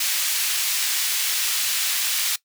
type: high-pass noise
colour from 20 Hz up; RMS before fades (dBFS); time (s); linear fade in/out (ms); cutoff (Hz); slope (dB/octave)
pink; -23; 0-2.36; 5; 2700; 12
effects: noise-tail reverb RT60 0.1 s tail -19 dB re dry